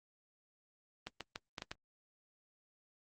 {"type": "clicks", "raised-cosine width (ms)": 0.2, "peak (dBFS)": -23, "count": 6, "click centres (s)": [1.07, 1.207, 1.359, 1.582, 1.621, 1.715], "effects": ["Opus 24 kbps"]}